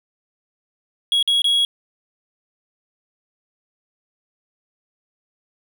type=tone with dropouts; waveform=triangle; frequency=3322 Hz; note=G#7; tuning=in tune; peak=-13 dBFS; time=1.12-1.65 s; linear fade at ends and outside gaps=1 ms; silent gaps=1.227-1.276 / 1.419-1.443 s; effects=none